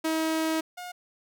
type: tone pair in turn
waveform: sawtooth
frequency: 319.4 / 717 Hz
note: D#4 / F5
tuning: +45 / +45 cents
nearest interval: octave + major second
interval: 1400 cents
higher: second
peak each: -21 / -33 dBFS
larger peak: first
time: 0.04-0.61 / 0.77-0.92 s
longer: first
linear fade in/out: 10 ms
effects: none